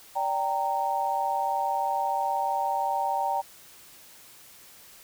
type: tone cluster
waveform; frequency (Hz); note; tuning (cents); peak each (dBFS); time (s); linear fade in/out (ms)
sine; 581 / 782 / 925; D5 / G5 / A#5; -19 / -4 / -14; -34 / -27 / -28; 0.15-3.42; 20
effects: white hiss -51 dBFS RMS until 5.03 s